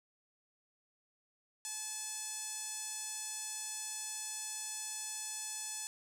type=tone with band-pass filter; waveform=sawtooth; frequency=863 Hz; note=A5; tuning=34 cents flat; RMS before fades=-42 dBFS; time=1.65-5.87 s; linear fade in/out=0 ms; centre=7900 Hz; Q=2.9; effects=none